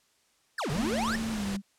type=exponential two-way sweep; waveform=square; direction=down then up; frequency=1901 to 130.81 to 1901 Hz; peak=-30 dBFS; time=0.58-1.16 s; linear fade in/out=5 ms; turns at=0.71 s
type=noise; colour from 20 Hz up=pink; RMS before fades=-37 dBFS; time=0.69-1.57 s; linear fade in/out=10 ms
type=tone with pitch glide; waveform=sine; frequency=223.9 to 198.32 Hz; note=A3 to G3; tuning=+30 to +20 cents; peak=-30 dBFS; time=0.74-1.62 s; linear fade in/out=50 ms; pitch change=-210 cents; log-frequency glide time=1.31-1.45 s
effects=white hiss -68 dBFS RMS until 1.78 s + low-pass 9000 Hz 12 dB/octave